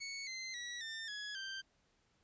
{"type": "tone with pitch steps", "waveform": "20% pulse", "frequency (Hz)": [2217, 2069, 1930, 1800.8, 1680.2, 1567.7], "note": ["C#7", "C7", "B6", "A6", "G#6", "G6"], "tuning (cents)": [0, -20, -40, 40, 20, 0], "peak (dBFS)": -37, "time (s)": [0, 1.62], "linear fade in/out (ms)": 20, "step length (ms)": 270, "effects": ["pink hiss -75 dBFS RMS until 2.23 s", "resampled to 16000 Hz"]}